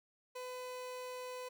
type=tone; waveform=30% pulse; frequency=503 Hz; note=B4; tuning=32 cents sharp; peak=-40 dBFS; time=0.35-1.49 s; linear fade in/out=10 ms; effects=none